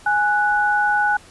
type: tone pair together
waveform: sine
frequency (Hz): 830.6 / 1480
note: G#5 / F#6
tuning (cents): 0 / 0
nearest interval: minor seventh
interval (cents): 1000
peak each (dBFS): -18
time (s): 0.06-1.17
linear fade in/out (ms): 5
effects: pink hiss -46 dBFS RMS until 1.3 s + resampled to 24000 Hz